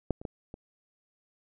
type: clicks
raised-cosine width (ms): 2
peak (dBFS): -13 / -30 / -21 / -28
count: 4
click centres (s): 0.107 / 0.215 / 0.252 / 0.541
effects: none